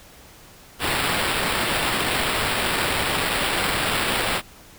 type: noise with sample-and-hold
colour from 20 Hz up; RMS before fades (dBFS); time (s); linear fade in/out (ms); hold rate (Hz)
violet; -23; 0.79-4.42; 50; 6300
effects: pink hiss -47 dBFS RMS until 4.78 s